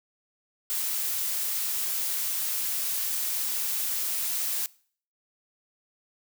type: noise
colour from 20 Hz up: blue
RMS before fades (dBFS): -29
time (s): 0.7-4.66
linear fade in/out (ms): 0
effects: noise-tail reverb RT60 0.5 s tail -22 dB re dry